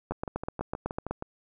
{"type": "two click trains", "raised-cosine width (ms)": 1, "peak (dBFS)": [-20, -16], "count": [8, 9], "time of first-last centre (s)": [[0.12, 1.224], [0.11, 1.11]], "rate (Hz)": [6.34, 8], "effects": []}